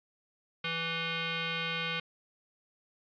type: tone with frequency modulation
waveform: sine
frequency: 493.9 Hz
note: B4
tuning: in tune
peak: -31 dBFS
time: 0.64-2 s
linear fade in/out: 5 ms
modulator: 660 Hz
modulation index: 4.8
effects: resampled to 11025 Hz